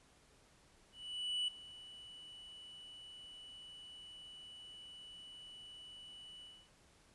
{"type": "tone with ADSR envelope", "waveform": "triangle", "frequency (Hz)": 2960, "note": "F#7", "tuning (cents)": 0, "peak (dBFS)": -32, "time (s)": [0.92, 6.7], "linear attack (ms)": 560, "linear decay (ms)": 5, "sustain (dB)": -18, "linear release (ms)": 270, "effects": ["pink hiss -67 dBFS RMS until 7.14 s", "resampled to 24000 Hz"]}